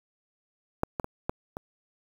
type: clicks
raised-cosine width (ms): 1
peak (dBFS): -10 / -15 / -19 / -13 / -21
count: 5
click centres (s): 0.834 / 0.998 / 1.044 / 1.295 / 1.569
effects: 7-bit